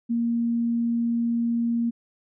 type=tone; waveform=sine; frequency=233.9 Hz; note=A#3; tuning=6 cents sharp; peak=-21 dBFS; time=0.09-1.91 s; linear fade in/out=20 ms; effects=none